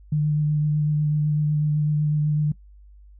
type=tone with vibrato; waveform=sine; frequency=150.3 Hz; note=D3; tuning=40 cents sharp; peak=-18 dBFS; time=0.12-2.52 s; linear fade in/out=5 ms; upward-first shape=triangle; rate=8 Hz; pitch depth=18 cents each way; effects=noise-tail reverb RT60 0.1 s tail -20 dB re dry + added 50 Hz sine -45 dBFS peak until 3.19 s